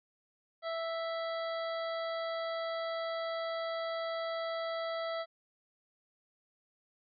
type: harmonic tone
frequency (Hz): 659.3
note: E5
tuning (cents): 0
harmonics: 1 / 2 / 3 / 5 / 6 / 7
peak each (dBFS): -35 / -41 / -45 / -49 / -51 / -52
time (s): 0.62-5.26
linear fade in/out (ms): 50
effects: none